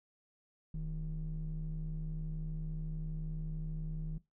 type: ring-modulated tone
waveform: triangle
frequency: 61.74 Hz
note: B1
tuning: in tune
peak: -30 dBFS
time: 0.74-4.18 s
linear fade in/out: 5 ms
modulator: 95.9 Hz
effects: noise-tail reverb RT60 0.2 s tail -19 dB re dry + tanh soft clip ceiling -30 dBFS